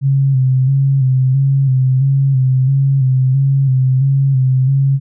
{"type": "tone with vibrato", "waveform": "sine", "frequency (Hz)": 133.4, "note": "C3", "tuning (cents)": 34, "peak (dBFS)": -9, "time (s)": [0.01, 5], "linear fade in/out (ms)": 50, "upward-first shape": "square", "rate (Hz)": 1.5, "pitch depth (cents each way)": 44, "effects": []}